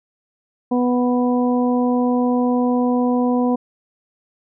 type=harmonic tone; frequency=246.9 Hz; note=B3; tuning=in tune; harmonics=1 / 2 / 3 / 4; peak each=-16 / -22 / -26 / -28 dBFS; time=0.71-3.56 s; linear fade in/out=10 ms; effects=none